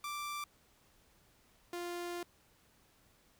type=tone pair in turn; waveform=sawtooth; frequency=1174.7 / 349.2 Hz; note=D6 / F4; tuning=0 / 0 cents; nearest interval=octave + major sixth; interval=2100 cents; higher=first; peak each=-35 / -35 dBFS; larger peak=neither; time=0.04-0.44 / 1.73-2.23 s; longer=second; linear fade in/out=2 ms; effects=pink hiss -68 dBFS RMS until 3.39 s